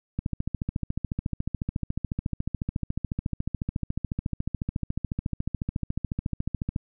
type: click train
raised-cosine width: 5 ms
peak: -15 dBFS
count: 93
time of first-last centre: 0.19-6.761 s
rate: 14 Hz
effects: none